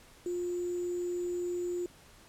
sine tone with sample-and-hold, 353.4 Hz, F4, 21 cents sharp, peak -31 dBFS, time 0.26-1.86 s, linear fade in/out 2 ms, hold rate 7350 Hz, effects pink hiss -57 dBFS RMS until 2.28 s + low-pass 12000 Hz 12 dB/octave

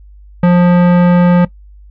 sine tone with tanh clipping, 176.6 Hz, F3, 20 cents sharp, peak -7 dBFS, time 0.43-1.45 s, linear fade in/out 5 ms, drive 18 dB, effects noise-tail reverb RT60 0.1 s tail -19 dB re dry + added 50 Hz sine -35 dBFS peak until 1.9 s

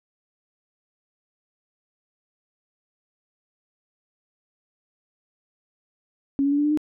sine tone with pitch steps, 276.8 / 282 / 287.2 / 292.6 / 298 / 303.6 Hz, C#4 / C#4 / D4 / D4 / D4 / D#4, -2 / +30 / -39 / -6 / +25 / -42 cents, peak -18 dBFS, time 6.39-6.774 s, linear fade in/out 0 ms, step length 64 ms, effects none

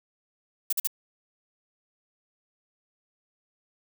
violet noise bursts, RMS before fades -25 dBFS, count 3, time 0.7-0.873 s, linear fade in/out 5 ms, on 27 ms, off 46 ms, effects none

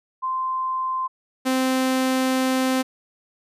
sine / sawtooth tone pair in turn, 1040 / 260 Hz, C6 / C4, -11 / -11 cents, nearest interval 2 octaves, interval 2400 cents, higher first, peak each -22 / -15 dBFS, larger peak second, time 0.22-1.08 / 1.45-2.83 s, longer second, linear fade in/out 20 ms, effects resampled to 32000 Hz

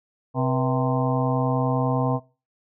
harmonic tone with a mistuned harmonic, 130 Hz, C3, 11 cents flat, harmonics 1 / 2 / 4 / 5 / 6 / 7 / 8, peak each -23 / -26 / -29 / -30 / -31 / -31 / -32 dBFS, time 0.34-2.2 s, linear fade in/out 50 ms, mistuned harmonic 4, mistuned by -120 cents, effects noise-tail reverb RT60 0.3 s tail -19 dB re dry

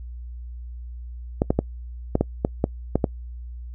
clicks, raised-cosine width 2 ms, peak -5 dBFS, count 9, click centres 1.419 / 1.505 / 1.59 / 2.154 / 2.21 / 2.449 / 2.641 / 2.956 / 3.042 s, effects noise-tail reverb RT60 0.1 s tail -26 dB re dry + added 60 Hz sine -33 dBFS peak until 3.74 s

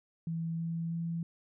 sine tone with pitch steps, 164.81 / 166.05 / 167.3 Hz, E3 / E3 / E3, 0 / +13 / +26 cents, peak -32 dBFS, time 0.27-1.23 s, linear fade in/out 2 ms, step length 320 ms, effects none

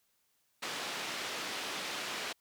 white band-pass noise, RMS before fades -39 dBFS, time 0.62-2.33 s, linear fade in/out 10 ms, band 210 to 3900 Hz, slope 12 dB/octave, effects white hiss -75 dBFS RMS until 2.4 s

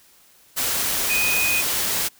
sine tone in noise, 2492 Hz, D#7, 2 cents sharp, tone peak -20 dBFS, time 1.09-1.62 s, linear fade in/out 20 ms, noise white, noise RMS -23 dBFS, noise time 0.56-2.09 s, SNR 0 dB, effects white hiss -54 dBFS RMS until 2.19 s

